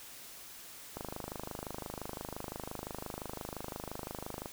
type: click train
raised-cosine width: 1 ms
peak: -25 dBFS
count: 91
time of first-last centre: 0.97-4.458 s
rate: 25.8 Hz
effects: white hiss -50 dBFS RMS until 4.52 s